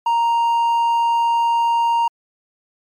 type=tone with hard clipping; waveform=sine; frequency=932.3 Hz; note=A#5; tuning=in tune; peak=-15 dBFS; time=0.06-2.08 s; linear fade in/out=5 ms; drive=3 dB; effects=MP3 96 kbps